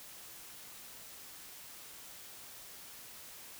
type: silence
effects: white hiss -51 dBFS RMS until 3.59 s